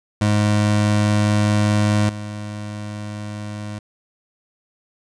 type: tone with level steps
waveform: 25% pulse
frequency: 104.8 Hz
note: G#2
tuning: 16 cents sharp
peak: -11 / -24 dBFS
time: 0.21-3.79 s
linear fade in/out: 5 ms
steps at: 2.09 s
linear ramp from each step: 2 ms
effects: resampled to 22050 Hz